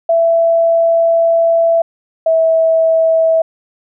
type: tone pair in turn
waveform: sine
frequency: 666 / 650.4 Hz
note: E5 / E5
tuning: +18 / -23 cents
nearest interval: unison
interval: 41 cents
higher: first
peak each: -8 dBFS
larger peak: neither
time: 0.09-1.82 / 2.26-3.42 s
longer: first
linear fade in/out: 5 ms
effects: none